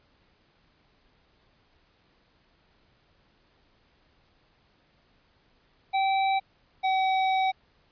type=tone pair in turn; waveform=square; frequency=774 / 760.3 Hz; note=G5 / F#5; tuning=-22 / +47 cents; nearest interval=unison; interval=31 cents; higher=first; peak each=-23 dBFS; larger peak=neither; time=5.93-6.4 / 6.83-7.52 s; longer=second; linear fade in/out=20 ms; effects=pink hiss -65 dBFS RMS until 7.91 s + resampled to 11025 Hz